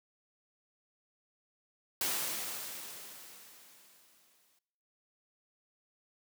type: noise with exponential decay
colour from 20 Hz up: white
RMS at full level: -32 dBFS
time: 2.01-4.59 s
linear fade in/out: 2 ms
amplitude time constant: 560 ms
effects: noise-tail reverb RT60 0.9 s tail -21 dB re dry + high-pass 150 Hz 12 dB/octave